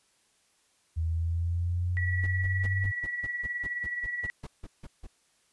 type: linear sweep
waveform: sine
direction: up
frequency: 80.6 to 98 Hz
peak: -26 dBFS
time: 0.96-2.92 s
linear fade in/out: 20 ms
type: tone with tremolo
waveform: sine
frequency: 1939 Hz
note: B6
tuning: 32 cents flat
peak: -28 dBFS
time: 1.97-4.3 s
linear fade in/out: 0 ms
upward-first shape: triangle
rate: 19 Hz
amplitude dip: 60%
type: noise bursts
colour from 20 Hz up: brown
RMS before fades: -39 dBFS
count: 15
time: 2.23-5.07 s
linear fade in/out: 10 ms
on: 40 ms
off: 160 ms
effects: white hiss -68 dBFS RMS until 5.52 s + resampled to 24000 Hz